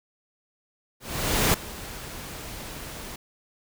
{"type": "noise with ADSR envelope", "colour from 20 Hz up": "pink", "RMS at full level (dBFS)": -20, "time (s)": [1, 3.16], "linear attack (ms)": 540, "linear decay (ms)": 3, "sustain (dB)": -18, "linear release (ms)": 5, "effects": []}